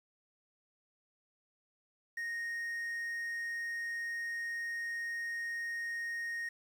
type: tone with quantisation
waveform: triangle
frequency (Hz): 1861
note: A#6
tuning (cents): -3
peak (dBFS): -34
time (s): 2.17-6.49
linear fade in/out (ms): 5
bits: 10
effects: none